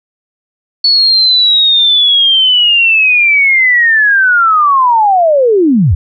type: linear sweep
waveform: sine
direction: down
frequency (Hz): 4435 to 66.7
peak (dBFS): -5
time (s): 0.84-5.95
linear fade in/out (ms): 5
effects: none